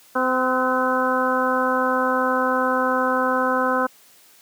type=harmonic tone with a mistuned harmonic; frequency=257.2 Hz; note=C4; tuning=30 cents flat; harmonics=1 / 2 / 3 / 4 / 5 / 6; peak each=-25 / -23 / -28 / -24 / -25 / -26 dBFS; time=0.15-3.87 s; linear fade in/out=10 ms; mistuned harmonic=6; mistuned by=-37 cents; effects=white hiss -52 dBFS RMS until 4.41 s + high-pass 150 Hz 12 dB/octave